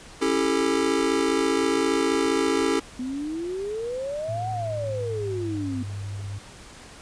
square chord, A dominant seventh, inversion first, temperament just, 275 / 330 / 396 / 440 Hz, C#4 / E4 / G4 / A4, -14 / +2 / +18 / 0 cents, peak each -27 dBFS, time 0.21-2.8 s, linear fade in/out 10 ms
sine exponential two-way sweep, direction up then down, 246.9 to 759 to 246.9 Hz, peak -27 dBFS, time 2.99-5.83 s, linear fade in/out 5 ms, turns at 4.5 s
sine tone with pitch glide, 109.7 to 100.02 Hz, A2 to G2, -5 to +35 cents, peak -30 dBFS, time 4.28-6.39 s, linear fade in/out 10 ms, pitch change -160 cents, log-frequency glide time 4.49-5.81 s
effects pink hiss -45 dBFS RMS until 7.01 s + resampled to 22050 Hz

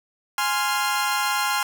sawtooth chord, F minor, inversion first, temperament equal with one note detuned, 830.6 / 1046.5 / 1392.9 Hz, Ab5 / C6 / F6, 0 / 0 / -5 cents, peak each -22 dBFS, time 0.38-1.63 s, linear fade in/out 2 ms, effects none

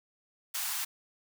white high-pass noise, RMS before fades -34 dBFS, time 0.54-0.85 s, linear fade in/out 10 ms, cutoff 750 Hz, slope 48 dB/octave, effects none

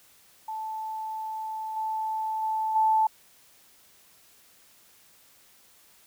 sine tone with level steps, 876 Hz, A5, 8 cents flat, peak -31 / -27 / -25 / -19 dBFS, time 0.48-3.07 s, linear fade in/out 5 ms, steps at 1.76 / 2.42 / 2.75 s, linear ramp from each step 10 ms, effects white hiss -58 dBFS RMS until 6.06 s

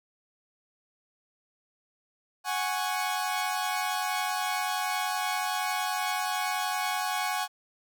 sawtooth chord, F# suspended second, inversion none, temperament equal, 740 / 830.6 / 1108.7 Hz, F#5 / G#5 / C#6, 0 / 0 / 0 cents, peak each -28 / -28 / -30 dBFS, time 2.44-7.48 s, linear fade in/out 50 ms, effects none

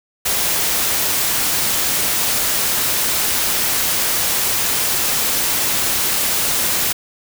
white noise, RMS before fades -18 dBFS, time 0.25-6.93 s, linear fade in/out 10 ms, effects none

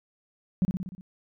sine tone with echo, 185 Hz, F#3, in tune, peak -18 dBFS, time 0.62-0.65 s, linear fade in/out 0 ms, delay 60 ms, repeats 6, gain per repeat -4 dB, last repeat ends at 1.01 s, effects tanh soft clip ceiling -15 dBFS

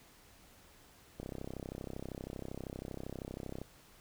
click train, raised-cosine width 2 ms, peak -28 dBFS, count 80, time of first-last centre 1.2-3.616 s, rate 32.7 Hz, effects pink hiss -61 dBFS RMS until 4 s

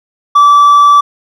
sine tone with hard clipping, 1158 Hz, D6, 25 cents flat, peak -3 dBFS, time 0.35-1.01 s, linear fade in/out 10 ms, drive 2 dB, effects none

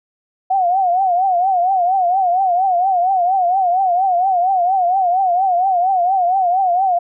sine tone with vibrato, 736 Hz, F#5, 9 cents flat, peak -12 dBFS, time 0.5-6.99 s, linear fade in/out 10 ms, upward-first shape triangle, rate 4.3 Hz, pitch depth 130 cents each way, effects none

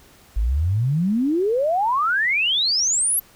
sine exponential sweep, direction up, 48.68 to 11840 Hz, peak -17 dBFS, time 0.36-3.2 s, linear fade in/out 10 ms, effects pink hiss -51 dBFS RMS until 3.35 s

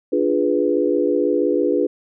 sine chord, D diminished seventh, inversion none, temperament equal, 293.7 / 349.2 / 415.3 / 493.9 Hz, D4 / F4 / Ab4 / Cb5, 0 / 0 / 0 / 0 cents, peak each -21 dBFS, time 0.12-1.87 s, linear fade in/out 10 ms, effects none

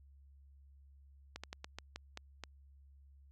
slowing click train, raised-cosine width 0.2 ms, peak -26 dBFS, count 8, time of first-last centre 1.36-2.437 s, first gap 76 ms, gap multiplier 1.23, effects added 69 Hz sine -58 dBFS peak until 3.31 s

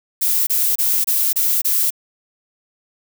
violet noise bursts, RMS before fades -17 dBFS, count 6, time 0.21-1.905 s, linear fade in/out 10 ms, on 260 ms, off 27 ms, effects none

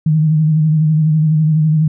sine tone with vibrato, 155.56 Hz, D#3, in tune, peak -9 dBFS, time 0.06-1.88 s, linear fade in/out 5 ms, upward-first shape sine, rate 12 Hz, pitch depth 45 cents each way, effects none

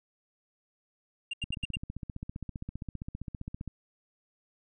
triangle tone bursts, 2794 Hz, F7, in tune, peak -30 dBFS, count 5, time 1.31-1.759 s, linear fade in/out 5 ms, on 25 ms, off 81 ms
click train, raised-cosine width 5 ms, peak -25 dBFS, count 35, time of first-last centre 1.44-3.677 s, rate 15.2 Hz
effects resampled to 22050 Hz

